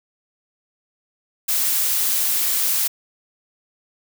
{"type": "noise", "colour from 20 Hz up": "blue", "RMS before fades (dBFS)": -20, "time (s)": [1.48, 2.88], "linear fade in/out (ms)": 10, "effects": []}